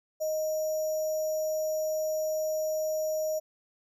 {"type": "tone with sample-and-hold", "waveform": "sine", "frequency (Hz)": 622.3, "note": "D#5", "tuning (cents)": 0, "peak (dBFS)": -27, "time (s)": [0.2, 3.4], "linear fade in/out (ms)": 20, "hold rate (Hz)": 6300, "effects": []}